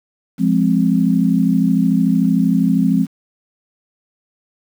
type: chord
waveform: sine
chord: F minor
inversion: none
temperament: equal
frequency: 174.61 / 207.7 / 261.6 Hz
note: F3 / Ab3 / C4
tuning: 0 / 0 / 0 cents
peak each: -16 dBFS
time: 0.38-3.07 s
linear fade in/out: 50 ms
effects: 7-bit